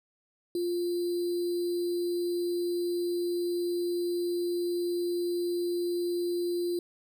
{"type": "tone with sample-and-hold", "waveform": "sine", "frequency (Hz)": 349.2, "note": "F4", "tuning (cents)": 0, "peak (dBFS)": -27, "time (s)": [0.55, 6.79], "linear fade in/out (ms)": 2, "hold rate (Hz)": 4410, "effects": []}